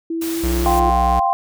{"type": "tone with pitch glide", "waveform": "sine", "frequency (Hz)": [329.6, 345.2], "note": ["E4", "F4"], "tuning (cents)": [0, -20], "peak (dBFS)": -20, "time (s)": [0.1, 0.9], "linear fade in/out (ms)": 5, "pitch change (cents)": 80, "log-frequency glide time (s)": [0.31, 0.72]}
{"type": "noise", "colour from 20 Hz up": "white", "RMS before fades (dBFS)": -30, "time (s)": [0.21, 0.8], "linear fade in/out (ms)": 10}
{"type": "tone", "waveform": "square", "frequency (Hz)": 61.74, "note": "B1", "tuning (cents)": 0, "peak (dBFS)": -19, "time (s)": [0.43, 1.2], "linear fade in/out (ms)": 10}
{"type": "chord", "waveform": "sine", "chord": "F suspended second", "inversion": "none", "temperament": "equal", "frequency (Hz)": [698.5, 784, 1046.5], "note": ["F5", "G5", "C6"], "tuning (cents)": [0, 0, 0], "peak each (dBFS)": [-20, -17, -20], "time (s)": [0.66, 1.33], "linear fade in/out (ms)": 0}
{"effects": []}